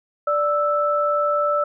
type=tone pair together; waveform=sine; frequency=587.3 / 1318.4 Hz; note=D5 / E6; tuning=0 / 0 cents; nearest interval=octave + major second; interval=1400 cents; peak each=-20 dBFS; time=0.27-1.64 s; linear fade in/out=5 ms; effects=none